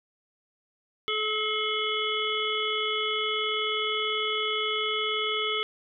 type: harmonic tone with a mistuned harmonic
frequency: 430.3 Hz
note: A4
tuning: 39 cents flat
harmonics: 1 / 3 / 5 / 7 / 8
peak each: -32 / -32 / -32 / -32 / -32 dBFS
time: 1.08-5.63 s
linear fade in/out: 0 ms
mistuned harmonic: 8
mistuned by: -39 cents
effects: none